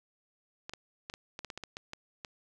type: clicks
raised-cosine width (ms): 0.2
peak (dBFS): -23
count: 12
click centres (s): 0.695 / 0.736 / 1.099 / 1.139 / 1.391 / 1.447 / 1.502 / 1.576 / 1.637 / 1.769 / 1.934 / 2.248
effects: none